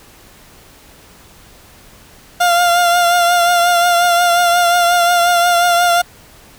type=tone with vibrato; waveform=30% pulse; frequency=698.5 Hz; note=F5; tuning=in tune; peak=-7 dBFS; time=2.4-6.02 s; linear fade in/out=10 ms; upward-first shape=triangle; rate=5.6 Hz; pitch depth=37 cents each way; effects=pink hiss -43 dBFS RMS until 6.58 s